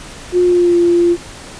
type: tone with pitch glide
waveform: sine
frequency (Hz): 357.5 to 345.9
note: F4 to F4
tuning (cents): +41 to -17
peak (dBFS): -8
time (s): 0.32-1.17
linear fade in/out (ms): 50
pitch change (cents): -58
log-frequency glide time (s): 0.43-0.77
effects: pink hiss -33 dBFS RMS until 1.59 s + resampled to 22050 Hz